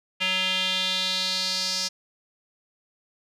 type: tone with band-pass filter sweep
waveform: square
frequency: 186.5 Hz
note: F#3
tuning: 14 cents sharp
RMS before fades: -26 dBFS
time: 0.2-1.89 s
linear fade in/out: 20 ms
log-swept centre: 2800 to 5200 Hz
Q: 4.2
effects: none